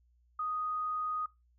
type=tone; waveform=sine; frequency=1244.5 Hz; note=D#6; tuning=in tune; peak=-32 dBFS; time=0.39-1.26 s; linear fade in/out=5 ms; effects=noise-tail reverb RT60 0.2 s tail -19 dB re dry + added 60 Hz sine -65 dBFS peak until 1.58 s